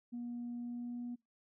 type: tone with pitch glide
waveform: sine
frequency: 240 to 241.9 Hz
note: B3 to B3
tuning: -49 to -36 cents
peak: -38 dBFS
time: 0.12-1.16 s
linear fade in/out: 20 ms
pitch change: +13 cents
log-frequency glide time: 0.57-1.03 s
effects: noise-tail reverb RT60 0.2 s tail -23 dB re dry + tanh soft clip ceiling -36 dBFS